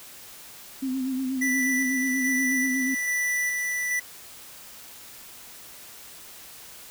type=tone with vibrato; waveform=sine; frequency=261.6 Hz; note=C4; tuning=in tune; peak=-25 dBFS; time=0.82-2.95 s; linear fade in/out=10 ms; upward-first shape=sine; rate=8.3 Hz; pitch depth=44 cents each way
type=tone with tremolo; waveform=square; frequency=1975.5 Hz; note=B6; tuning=in tune; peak=-24 dBFS; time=1.41-4 s; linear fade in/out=10 ms; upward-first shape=square; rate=1.2 Hz; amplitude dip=25%
effects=white hiss -45 dBFS RMS until 6.9 s